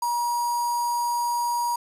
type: tone with notch filter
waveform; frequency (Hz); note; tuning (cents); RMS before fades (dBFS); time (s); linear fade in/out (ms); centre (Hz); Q
square; 955; A#5; +42; -25; 0.02-1.76; 5; 2900; 0.88
effects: resampled to 32000 Hz + 8-bit